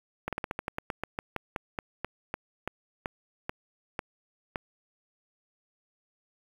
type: slowing click train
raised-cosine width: 0.5 ms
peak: -16 dBFS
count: 21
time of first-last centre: 0.28-4.558 s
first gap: 47 ms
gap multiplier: 1.14
effects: 7-bit